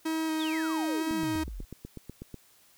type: tone with vibrato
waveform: 45% pulse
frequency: 317.3 Hz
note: D#4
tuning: 34 cents sharp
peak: -28 dBFS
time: 0.05-1.44 s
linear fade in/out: 10 ms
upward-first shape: square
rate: 2.1 Hz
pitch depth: 12 cents each way
type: exponential sweep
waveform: sine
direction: down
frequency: 3921 to 31.86 Hz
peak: -36 dBFS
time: 0.39-1.65 s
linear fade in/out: 10 ms
type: click train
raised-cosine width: 3 ms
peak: -27 dBFS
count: 11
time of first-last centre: 1.11-2.343 s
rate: 8.11 Hz
effects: white hiss -61 dBFS RMS until 2.77 s